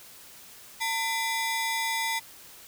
sawtooth ring-modulated tone, 1458 Hz, F#6, 26 cents flat, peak -20 dBFS, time 0.8-2.2 s, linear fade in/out 20 ms, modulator 553 Hz, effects white hiss -49 dBFS RMS until 2.67 s

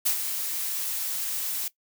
blue noise with ADSR envelope, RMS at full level -22 dBFS, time 0.05-1.68 s, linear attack 16 ms, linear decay 96 ms, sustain -8 dB, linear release 3 ms, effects noise-tail reverb RT60 0.1 s tail -18 dB re dry

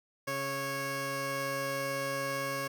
15% pulse tone pair together, 137.63 / 551 Hz, C#3 / C#5, -12 / -11 cents, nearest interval 2 octaves, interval 2401 cents, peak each -33 / -27 dBFS, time 0.27-2.68 s, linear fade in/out 10 ms, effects none

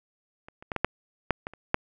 clicks, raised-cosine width 0.5 ms, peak -29 / -30 / -16 / -12 / -6 / -7 / -18 / -30 / -6 dBFS, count 9, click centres 0.485 / 0.625 / 0.718 / 0.763 / 0.846 / 1.307 / 1.469 / 1.536 / 1.744 s, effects none

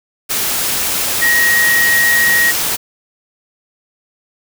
sine tone in noise, 1889 Hz, A#6, 22 cents sharp, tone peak -10 dBFS, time 1.21-2.52 s, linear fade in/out 20 ms, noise white, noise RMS -17 dBFS, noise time 0.29-2.77 s, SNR +4 dB, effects none

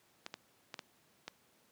clicks, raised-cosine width 0.2 ms, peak -24 dBFS, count 5, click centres 0.264 / 0.341 / 0.742 / 0.792 / 1.28 s, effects pink hiss -69 dBFS RMS until 1.71 s + high-pass 150 Hz 12 dB/octave

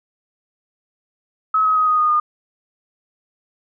sine tone with pitch steps, 1284 / 1270.7 / 1257.6 / 1244.6 / 1231.7 / 1219 Hz, E6 / D#6 / D#6 / D#6 / D#6 / D#6, -46 / +36 / +18 / 0 / -18 / -36 cents, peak -13 dBFS, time 1.54-2.2 s, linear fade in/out 5 ms, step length 110 ms, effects none

